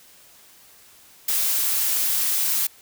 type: noise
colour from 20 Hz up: blue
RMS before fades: -22 dBFS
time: 1.28-2.67 s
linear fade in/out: 5 ms
effects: white hiss -51 dBFS RMS until 2.81 s